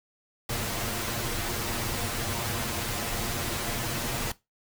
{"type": "noise with comb filter", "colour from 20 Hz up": "pink", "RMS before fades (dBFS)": -31, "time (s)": [0.49, 4.32], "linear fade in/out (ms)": 5, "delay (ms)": 8.6, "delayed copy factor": 0.7, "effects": ["noise-tail reverb RT60 0.2 s tail -18 dB re dry"]}